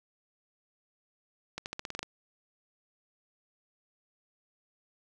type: accelerating click train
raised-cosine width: 0.2 ms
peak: -19 dBFS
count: 9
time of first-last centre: 1.58-2.03 s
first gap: 79 ms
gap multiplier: 0.9
effects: none